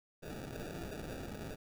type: noise with sample-and-hold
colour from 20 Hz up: white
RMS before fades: -44 dBFS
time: 0.22-1.56 s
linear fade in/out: 20 ms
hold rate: 1050 Hz
effects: none